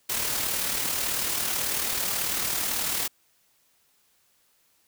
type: noise with amplitude modulation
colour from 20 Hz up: white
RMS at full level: -26 dBFS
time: 0.09-3.08 s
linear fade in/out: 10 ms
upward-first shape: sine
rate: 38.2 Hz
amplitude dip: 40%
effects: white hiss -66 dBFS RMS until 4.87 s